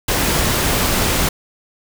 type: noise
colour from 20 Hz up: pink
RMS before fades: -17 dBFS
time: 0.08-1.29 s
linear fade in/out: 5 ms
effects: none